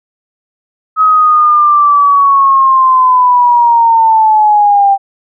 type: linear sweep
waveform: sine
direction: down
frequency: 1277 to 784 Hz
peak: -4 dBFS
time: 0.96-4.98 s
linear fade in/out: 50 ms
effects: none